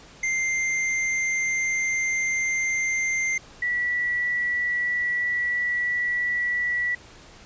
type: tone pair in turn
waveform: square / sine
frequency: 2093 / 1949.5 Hz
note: C7 / B6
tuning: 0 / -23 cents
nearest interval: minor second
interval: 123 cents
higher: first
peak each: -23 / -22 dBFS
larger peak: second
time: 0.23-3.38 / 3.62-6.95 s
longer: second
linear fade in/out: 5 ms
effects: pink hiss -48 dBFS RMS until 7.45 s + resampled to 16000 Hz